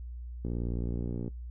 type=click train; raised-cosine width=3 ms; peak=-22 dBFS; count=50; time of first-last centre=0.45-1.279 s; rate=59.1 Hz; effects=noise-tail reverb RT60 0.1 s tail -18 dB re dry + added 60 Hz sine -38 dBFS peak until 1.5 s